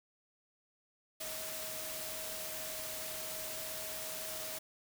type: tone in noise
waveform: sine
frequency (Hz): 633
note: D#5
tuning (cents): +30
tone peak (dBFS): -48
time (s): 1.2-4.59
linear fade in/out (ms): 10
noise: white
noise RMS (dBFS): -42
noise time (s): 1.2-4.59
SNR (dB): -9
effects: none